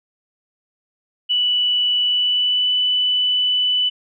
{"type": "tone with pitch glide", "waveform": "sine", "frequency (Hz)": [2960, 2987], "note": ["F#7", "F#7"], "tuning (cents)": [0, 16], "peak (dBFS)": -15, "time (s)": [1.29, 3.9], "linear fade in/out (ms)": 20, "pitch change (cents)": 16, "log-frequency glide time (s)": [2.04, 2.72], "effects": []}